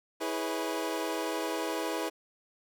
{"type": "chord", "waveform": "25% pulse", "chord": "C# minor seventh", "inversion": "first", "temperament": "equal with one note detuned", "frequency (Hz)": [325.3, 415.3, 493.9, 554.4], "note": ["E4", "G#4", "B4", "C#5"], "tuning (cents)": [-23, 0, 0, 0], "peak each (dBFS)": [-31, -33, -33, -37], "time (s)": [0.2, 2.1], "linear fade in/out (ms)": 20, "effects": []}